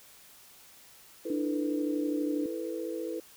sine chord, E suspended fourth, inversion none, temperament just, 329.6 / 439.5 / 494.4 Hz, E4 / A4 / B4, 0 / -2 / +2 cents, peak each -36 / -38 / -37 dBFS, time 1.25-3.2 s, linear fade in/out 5 ms
sine tone, 297.3 Hz, D4, 21 cents sharp, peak -29 dBFS, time 1.3-2.46 s, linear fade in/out 2 ms
effects white hiss -55 dBFS RMS until 3.36 s

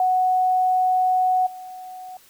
sine tone with level steps, 740 Hz, F#5, in tune, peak -16 / -34 dBFS, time 0-2.17 s, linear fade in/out 2 ms, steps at 1.46 s, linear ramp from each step 10 ms, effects white hiss -53 dBFS RMS until 2.29 s

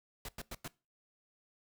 pink noise bursts, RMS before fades -43 dBFS, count 4, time 0.25-0.679 s, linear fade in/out 2 ms, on 36 ms, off 95 ms, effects noise-tail reverb RT60 0.3 s tail -22 dB re dry

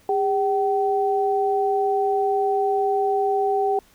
sine tone pair together, 404.3 / 766.3 Hz, G#4 / G5, -46 / -40 cents, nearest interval major seventh, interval 1106 cents, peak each -21 dBFS, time 0.09-3.79 s, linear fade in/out 2 ms, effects pink hiss -56 dBFS RMS until 3.94 s

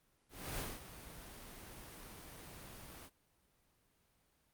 pink noise with ADSR envelope, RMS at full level -40 dBFS, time 0.29-3.1 s, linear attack 290 ms, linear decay 220 ms, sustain -12 dB, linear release 44 ms, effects pink hiss -75 dBFS RMS until 4.53 s + Opus 32 kbps

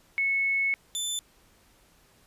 sine / 20% pulse tone pair in turn, 2200 / 3524 Hz, C#7 / A7, -14 / +2 cents, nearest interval minor sixth, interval 816 cents, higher second, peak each -23 dBFS, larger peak neither, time 0.18-0.74 / 0.95-1.19 s, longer first, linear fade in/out 0 ms, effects pink hiss -61 dBFS RMS until 2.26 s + resampled to 32000 Hz

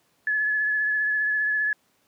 sine tone with vibrato, 1711 Hz, A6, 49 cents flat, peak -21 dBFS, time 0.27-1.73 s, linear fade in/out 2 ms, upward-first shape triangle, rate 15 Hz, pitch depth 24 cents each way, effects pink hiss -66 dBFS RMS until 2.07 s + high-pass 150 Hz 12 dB/octave

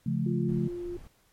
sine chord, Db augmented, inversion none, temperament just, 138.59 / 173.24 / 216.5 Hz, Db3 / F3 / A3, 0 / -14 / -28 cents, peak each -30 dBFS, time 0.06-0.68 s, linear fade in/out 5 ms
sine tone, 350.4 Hz, F4, 6 cents sharp, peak -33 dBFS, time 0.26-0.97 s, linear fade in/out 5 ms
brown noise, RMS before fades -46 dBFS, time 0.48-1.08 s, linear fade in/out 10 ms
effects pink hiss -66 dBFS RMS until 1.32 s + MP3 64 kbps

